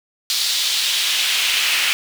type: noise with high-pass filter sweep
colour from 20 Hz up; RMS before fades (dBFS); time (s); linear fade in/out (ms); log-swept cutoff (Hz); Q
brown; -19; 0.3-1.93; 0; 4200 to 2500; 2.1
effects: none